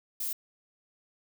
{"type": "noise", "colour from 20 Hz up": "violet", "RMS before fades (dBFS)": -33, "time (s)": [0.2, 0.33], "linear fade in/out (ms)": 5, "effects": []}